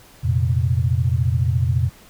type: chord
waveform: sine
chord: F suspended fourth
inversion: none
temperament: equal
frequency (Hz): 87.31 / 116.54 / 130.81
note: F2 / Bb2 / C3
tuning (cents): 0 / 0 / 0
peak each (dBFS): -20 / -20 / -21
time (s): 0.23-1.9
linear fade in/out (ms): 20
effects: pink hiss -48 dBFS RMS until 2.09 s